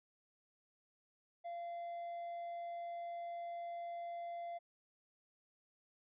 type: tone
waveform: triangle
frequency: 688 Hz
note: F5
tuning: 26 cents flat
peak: -40 dBFS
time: 1.44-4.59 s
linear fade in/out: 20 ms
effects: resampled to 8000 Hz